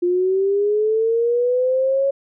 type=linear sweep; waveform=sine; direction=up; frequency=349.2 to 554.4 Hz; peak=-15 dBFS; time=0.02-2.11 s; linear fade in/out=10 ms; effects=none